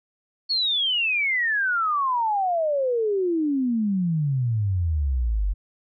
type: exponential sweep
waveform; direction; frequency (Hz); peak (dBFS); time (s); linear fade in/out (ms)
sine; down; 4435 to 45.4; -20; 0.49-5.54; 20
effects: none